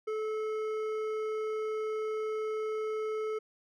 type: tone with hard clipping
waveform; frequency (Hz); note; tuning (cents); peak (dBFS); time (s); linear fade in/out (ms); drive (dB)
sine; 433.6; A4; -25; -33; 0.07-3.39; 10; 9
effects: none